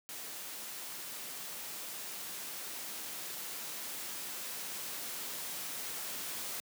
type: noise with level ramp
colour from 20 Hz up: white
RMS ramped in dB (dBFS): -44 to -40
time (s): 0.09-6.6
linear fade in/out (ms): 0
effects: high-pass 150 Hz 12 dB/octave